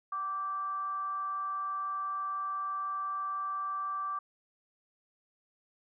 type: tone with frequency modulation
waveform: sine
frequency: 1167 Hz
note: D6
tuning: 11 cents flat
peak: -32 dBFS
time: 0.12-4.19 s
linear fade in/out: 5 ms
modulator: 409 Hz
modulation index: 0.22
effects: none